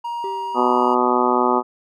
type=tone with pitch glide; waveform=triangle; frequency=944 to 952.2 Hz; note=A#5 to A#5; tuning=+22 to +37 cents; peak=-22 dBFS; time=0.04-0.95 s; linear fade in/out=10 ms; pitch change=+15 cents; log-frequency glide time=0.43-0.58 s
type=tone with exponential decay; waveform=triangle; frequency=389.8 Hz; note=G4; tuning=10 cents flat; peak=-24 dBFS; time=0.24-1.21 s; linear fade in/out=1 ms; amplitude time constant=210 ms
type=harmonic tone; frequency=124 Hz; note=B2; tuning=7 cents sharp; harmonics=2 / 3 / 4 / 5 / 6 / 7 / 8 / 9 / 10; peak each=-23 / -21 / -26 / -27 / -26 / -21 / -24 / -25 / -23 dBFS; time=0.54-1.63 s; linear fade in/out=50 ms
effects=none